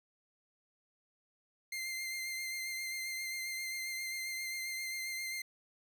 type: tone with vibrato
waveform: sawtooth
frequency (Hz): 2093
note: C7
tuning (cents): 0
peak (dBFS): -34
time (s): 1.72-5.42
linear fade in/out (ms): 5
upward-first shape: triangle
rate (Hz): 7.5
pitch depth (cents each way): 24
effects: none